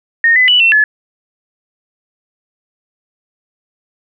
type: tone with pitch steps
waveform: sine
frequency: 1846 / 2010 / 2959 / 2700 / 1715 Hz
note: A#6 / B6 / F#7 / E7 / A6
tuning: -17 / +30 / -1 / +41 / -45 cents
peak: -6 dBFS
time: 0.24-0.84 s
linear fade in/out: 2 ms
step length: 120 ms
effects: none